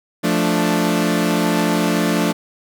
sawtooth chord, D minor, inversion first, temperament equal, 174.61 / 220 / 293.7 Hz, F3 / A3 / D4, 0 / 0 / 0 cents, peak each -16 dBFS, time 0.23-2.33 s, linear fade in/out 20 ms, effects none

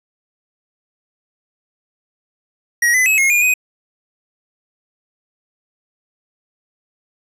square tone with pitch steps, 1900 / 2015 / 2572 / 2156 / 2424 / 2502 Hz, A#6 / B6 / E7 / C#7 / D#7 / D#7, +33 / +34 / -43 / -49 / -46 / +9 cents, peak -12 dBFS, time 2.82-3.54 s, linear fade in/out 5 ms, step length 120 ms, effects resampled to 32000 Hz

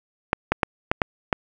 clicks, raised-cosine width 0.5 ms, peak -3 dBFS, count 6, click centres 0.331 / 0.52 / 0.632 / 0.915 / 1.018 / 1.328 s, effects none

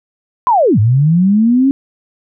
sine linear two-way sweep, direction down then up, 1046.5 to 100.5 to 277.7 Hz, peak -7 dBFS, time 0.47-1.71 s, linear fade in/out 0 ms, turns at 0.79 s, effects none

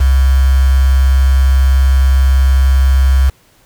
sine tone with quantisation, 66.2 Hz, C2, 21 cents sharp, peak -6 dBFS, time 0-3.3 s, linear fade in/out 10 ms, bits 4, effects pink hiss -50 dBFS RMS until 3.65 s

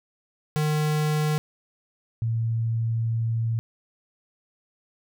square / sine tone pair in turn, 152.3 / 114.1 Hz, D#3 / A#2, -37 / -37 cents, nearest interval perfect fourth, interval 500 cents, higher first, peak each -22 dBFS, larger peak neither, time 0.56-1.38 / 2.22-3.59 s, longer second, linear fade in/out 0 ms, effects none

